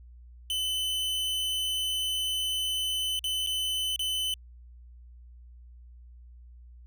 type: tone with dropouts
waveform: 45% pulse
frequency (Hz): 3028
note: F#7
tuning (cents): +39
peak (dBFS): -27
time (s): 0.5-4.34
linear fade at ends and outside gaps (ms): 1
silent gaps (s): 3.192-3.241 / 3.464-3.471 / 3.961-3.993
effects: added 60 Hz sine -47 dBFS peak until 6.86 s